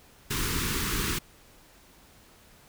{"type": "band-stop noise", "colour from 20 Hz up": "pink", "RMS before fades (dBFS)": -29, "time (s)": [0.3, 1.19], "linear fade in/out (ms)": 10, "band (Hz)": [430, 990], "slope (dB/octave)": 48, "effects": ["pink hiss -56 dBFS RMS until 2.68 s"]}